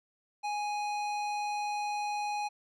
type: tone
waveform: square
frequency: 830.6 Hz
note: G#5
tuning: in tune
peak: -32 dBFS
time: 0.43-2.49 s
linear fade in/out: 20 ms
effects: low-pass 6000 Hz 12 dB/octave